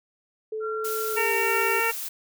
sine tone with pitch glide, 435.6 to 397.1 Hz, A4 to G4, -17 to +22 cents, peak -28 dBFS, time 0.52-1.8 s, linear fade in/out 5 ms, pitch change -161 cents, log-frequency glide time 1.11-1.35 s
sine tone, 1372 Hz, F6, 31 cents flat, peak -31 dBFS, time 0.6-1.64 s, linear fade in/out 50 ms
blue noise, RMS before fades -33 dBFS, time 0.84-2.09 s, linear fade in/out 10 ms
harmonic tone, 457 Hz, A#4, 34 cents flat, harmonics 1 / 2 / 3 / 4 / 5 / 6, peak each -29 / -29 / -29 / -29 / -29 / -29 dBFS, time 1.16-1.92 s, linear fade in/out 20 ms
effects none

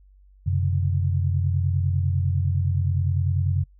sine tone cluster, 91.2 / 131.8 / 141.7 Hz, F#2 / C3 / C#3, -24 / +13 / +38 cents, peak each -21 / -26 / -29 dBFS, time 0.46-3.64 s, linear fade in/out 10 ms, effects noise-tail reverb RT60 0.1 s tail -23 dB re dry + added 48 Hz sine -50 dBFS peak until 3.79 s

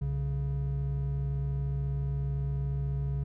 triangle tone pair together, 64.69 / 138.9 Hz, C2 / C#3, -19 / +4 cents, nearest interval octave + minor second, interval 1323 cents, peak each -31 / -28 dBFS, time 0.01-3.24 s, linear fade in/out 10 ms, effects none

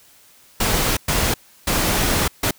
pink noise bursts at uneven times, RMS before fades -19 dBFS, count 4, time 0.6-0.97 / 1.08-1.34 / 1.67-2.28 / 2.43-2.51 s, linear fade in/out 5 ms, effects white hiss -51 dBFS RMS until 2.58 s

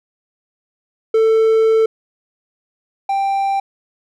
triangle tone pair in turn, 444.4 / 787.5 Hz, A4 / G5, +17 / +8 cents, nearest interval minor seventh, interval 991 cents, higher second, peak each -8 / -13 dBFS, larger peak first, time 1.14-1.86 / 3.09-3.6 s, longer first, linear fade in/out 5 ms, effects none

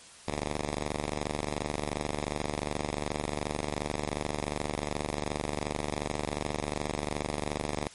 5% pulse ring-modulated tone, 74.1 Hz, D2, 16 cents sharp, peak -17 dBFS, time 0.27-7.88 s, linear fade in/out 10 ms, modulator 25.7 Hz, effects white hiss -51 dBFS RMS until 7.94 s + MP3 48 kbps

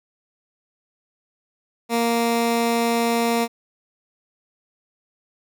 15% pulse tone, 233.1 Hz, A#3, in tune, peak -12 dBFS, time 1.89-3.48 s, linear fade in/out 50 ms, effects none

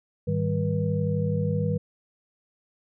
sine tone cluster, 104.1 / 156.5 / 195.3 / 483.2 Hz, G#2 / D#3 / G3 / B4, +5 / +10 / -6 / -38 cents, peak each -28 / -26 / -30 / -30 dBFS, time 0.27-1.78 s, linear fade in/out 10 ms, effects none

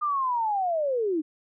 sine linear sweep, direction down, 1222 to 293.7 Hz, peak -23 dBFS, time 0.01-1.22 s, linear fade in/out 20 ms, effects none

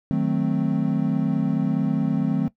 triangle chord, D# diminished seventh, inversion none, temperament equal, 155.56 / 185 / 220 / 261.6 Hz, D#3 / F#3 / A3 / C4, 0 / 0 / 0 / 0 cents, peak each -23 dBFS, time 0.11-2.48 s, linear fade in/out 0 ms, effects noise-tail reverb RT60 0.1 s tail -18 dB re dry

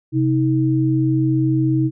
sine tone pair together, 131.2 / 317.3 Hz, C3 / D#4, +5 / +34 cents, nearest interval octave + minor third, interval 1529 cents, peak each -17 dBFS, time 0.12-1.91 s, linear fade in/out 50 ms, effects none

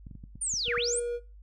clicks, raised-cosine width 5 ms, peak -32 dBFS, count 8, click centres 0.068 / 0.112 / 0.153 / 0.239 / 0.356 / 0.539 / 0.682 / 0.779 s
sine linear two-way sweep, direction down then up, 9397 to 1151 to 9397 Hz, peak -28 dBFS, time 0.41-1 s, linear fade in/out 10 ms, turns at 0.75 s
triangle tone, 478.1 Hz, A#4, 44 cents sharp, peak -28 dBFS, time 0.65-1.2 s, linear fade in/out 50 ms
effects noise-tail reverb RT60 0.3 s tail -19 dB re dry + added 50 Hz sine -47 dBFS peak until 1.42 s

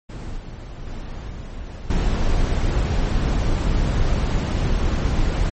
brown noise with level steps, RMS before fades -30 / -33 / -30 / -32 / -19 dBFS, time 0.09-5.5 s, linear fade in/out 10 ms, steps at 0.37 / 0.87 / 1.3 / 1.9 s, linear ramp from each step 2 ms, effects MP3 32 kbps

